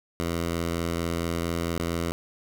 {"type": "tone with dropouts", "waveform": "10% pulse", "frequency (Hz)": 84.4, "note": "E2", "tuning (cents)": 41, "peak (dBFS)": -18, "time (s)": [0.2, 2.12], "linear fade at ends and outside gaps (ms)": 0, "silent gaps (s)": [1.78, 1.798], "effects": ["9-bit"]}